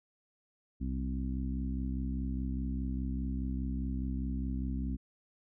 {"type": "harmonic tone with a mistuned harmonic", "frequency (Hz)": 64.9, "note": "C2", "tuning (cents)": -13, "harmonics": [1, 2, 3, 4, 5], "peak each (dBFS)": [-34, -43, -39, -39, -50], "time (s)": [0.8, 4.97], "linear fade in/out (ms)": 20, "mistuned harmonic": 1, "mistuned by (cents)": -50, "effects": []}